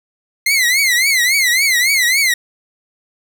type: tone with vibrato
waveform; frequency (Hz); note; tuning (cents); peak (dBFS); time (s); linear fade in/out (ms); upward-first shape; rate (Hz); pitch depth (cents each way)
sawtooth; 2073; C7; -17; -8; 0.46-2.34; 5; triangle; 3.6; 180
effects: none